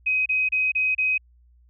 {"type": "tone bursts", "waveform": "sine", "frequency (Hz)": 2523, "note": "D#7", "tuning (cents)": 23, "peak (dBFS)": -19, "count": 5, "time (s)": [0.06, 1.18], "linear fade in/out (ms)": 10, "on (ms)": 200, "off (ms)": 30, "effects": ["added 60 Hz sine -53 dBFS peak until 1.69 s"]}